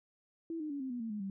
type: tone with pitch steps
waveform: sine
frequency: 329.6 / 305.8 / 283.6 / 263.1 / 244.1 / 226.4 / 210 / 194.85 Hz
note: E4 / D#4 / C#4 / C4 / B3 / A3 / G#3 / G3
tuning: 0 / -30 / +40 / +10 / -20 / +50 / +19 / -10 cents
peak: -36 dBFS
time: 0.5-1.3 s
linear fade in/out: 2 ms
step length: 100 ms
effects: none